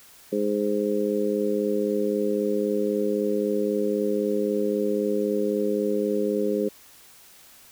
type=harmonic tone; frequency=103.83 Hz; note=G#2; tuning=in tune; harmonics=2 / 3 / 4 / 5; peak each=-28 / -29 / -25 / -28 dBFS; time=0.32-6.69 s; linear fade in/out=10 ms; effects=white hiss -51 dBFS RMS until 7.71 s